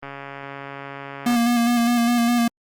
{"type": "click train", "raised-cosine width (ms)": 0.5, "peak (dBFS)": -19, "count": 184, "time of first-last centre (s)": [0.03, 1.347], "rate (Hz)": 139}
{"type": "tone with vibrato", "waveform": "square", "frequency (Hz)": 237.6, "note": "A#3", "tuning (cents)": 33, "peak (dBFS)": -17, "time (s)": [1.26, 2.48], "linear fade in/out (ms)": 5, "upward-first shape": "square", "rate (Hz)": 4.9, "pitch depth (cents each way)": 23}
{"effects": ["Opus 24 kbps"]}